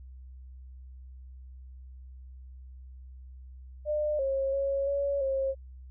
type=tone with pitch steps; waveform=sine; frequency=601 / 541 / 551 / 562 / 538 Hz; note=D5 / C#5 / C#5 / C#5 / C5; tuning=+40 / -42 / -11 / +24 / +48 cents; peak=-26 dBFS; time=3.85-5.55 s; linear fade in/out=50 ms; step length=340 ms; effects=added 64 Hz sine -44 dBFS peak until 5.9 s